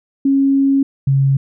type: tone pair in turn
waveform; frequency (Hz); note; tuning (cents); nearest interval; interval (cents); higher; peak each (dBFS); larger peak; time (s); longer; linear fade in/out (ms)
sine; 273.9 / 136.61; C#4 / C#3; -21 / -25; octave; 1204; first; -10 / -10; neither; 0.25-0.83 / 1.07-1.37; first; 5
effects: none